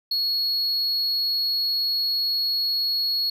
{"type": "tone", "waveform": "triangle", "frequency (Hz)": 4337, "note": "C#8", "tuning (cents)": -39, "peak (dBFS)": -20, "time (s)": [0.11, 3.3], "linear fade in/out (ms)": 5, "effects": []}